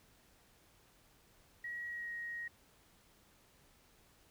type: tone with pitch glide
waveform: sine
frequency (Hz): 1909 to 1882.7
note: A#6 to A#6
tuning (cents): +41 to +17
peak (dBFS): -40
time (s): 1.64-2.48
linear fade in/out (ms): 5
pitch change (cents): -24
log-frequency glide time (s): 1.88-2.11
effects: pink hiss -67 dBFS RMS until 4.3 s